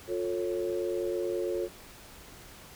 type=tone cluster; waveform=sine; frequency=356.2 / 445.6 / 552 Hz; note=F4 / A4 / C#5; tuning=+34 / +22 / -7 cents; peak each=-31 / -34 / -35 dBFS; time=0.07-1.69 s; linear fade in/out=50 ms; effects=pink hiss -50 dBFS RMS until 2.75 s